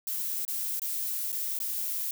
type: noise with dropouts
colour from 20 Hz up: violet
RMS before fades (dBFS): -32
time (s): 0.07-2.11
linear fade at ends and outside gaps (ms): 2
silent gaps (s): 0.451-0.479 / 0.796-0.818 / 1.32-1.326 / 1.589-1.601
effects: none